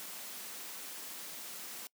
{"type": "high-pass noise", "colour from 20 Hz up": "white", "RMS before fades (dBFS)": -45, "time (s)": [0, 1.87], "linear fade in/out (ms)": 0, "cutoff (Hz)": 160, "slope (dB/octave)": 48, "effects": ["noise-tail reverb RT60 0.1 s tail -24 dB re dry"]}